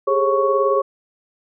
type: tone cluster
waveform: sine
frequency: 404.1 / 422.5 / 542 / 1112 Hz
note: G#4 / G#4 / C#5 / C#6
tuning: -47 / +30 / -39 / +5 cents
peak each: -20 / -24 / -18 / -20 dBFS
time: 0.07-0.82 s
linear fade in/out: 10 ms
effects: none